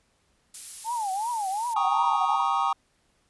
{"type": "noise", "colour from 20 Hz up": "violet", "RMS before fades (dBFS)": -34, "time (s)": [0.54, 1.74], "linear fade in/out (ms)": 5}
{"type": "tone with vibrato", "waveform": "sine", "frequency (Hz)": 855, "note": "A5", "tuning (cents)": -50, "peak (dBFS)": -26, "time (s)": [0.84, 2.44], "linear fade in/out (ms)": 50, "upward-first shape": "triangle", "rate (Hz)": 2.7, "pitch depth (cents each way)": 250}
{"type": "chord", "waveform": "triangle", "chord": "Eb dominant seventh", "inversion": "first", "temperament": "equal with one note detuned", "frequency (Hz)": [790.8, 932.3, 1108.7, 1244.5], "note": ["G5", "Bb5", "Db6", "Eb6"], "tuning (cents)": [15, 0, 0, 0], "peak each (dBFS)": -26, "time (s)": [1.76, 2.73], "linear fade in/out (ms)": 5}
{"effects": ["pink hiss -68 dBFS RMS until 3.29 s", "resampled to 24000 Hz"]}